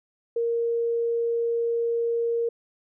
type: tone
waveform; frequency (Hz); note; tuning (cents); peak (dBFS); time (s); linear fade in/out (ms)
sine; 466.2; A#4; 0; -22; 0.36-2.49; 5
effects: none